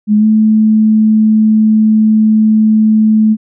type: tone with pitch glide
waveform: sine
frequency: 210.6 to 217 Hz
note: G#3 to A3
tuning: +24 to -24 cents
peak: -5 dBFS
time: 0.07-3.37 s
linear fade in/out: 50 ms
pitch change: +52 cents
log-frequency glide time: 0.18-0.25 s
effects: none